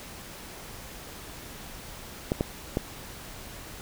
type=clicks; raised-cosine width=2 ms; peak=-11 dBFS; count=3; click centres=2.319 / 2.409 / 2.771 s; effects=pink hiss -43 dBFS RMS until 3.81 s